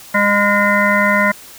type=harmonic tone; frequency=204.2 Hz; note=G#3; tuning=29 cents flat; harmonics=1 / 3 / 5 / 7 / 9 / 10; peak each=-18 / -18 / -18 / -18 / -18 / -18 dBFS; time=0.14-1.32 s; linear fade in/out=10 ms; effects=white hiss -38 dBFS RMS until 1.58 s